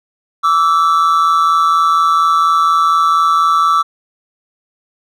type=tone pair together; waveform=triangle; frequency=1154.3 / 1318.5 Hz; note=D6 / E6; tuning=-30 / 0 cents; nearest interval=major second; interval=230 cents; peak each=-10 / -10 dBFS; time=0.43-3.83 s; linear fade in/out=20 ms; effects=none